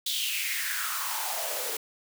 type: noise with high-pass filter sweep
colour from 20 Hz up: white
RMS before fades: -31 dBFS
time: 0.06-1.77 s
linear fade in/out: 5 ms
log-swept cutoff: 3700 to 420 Hz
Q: 5
effects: none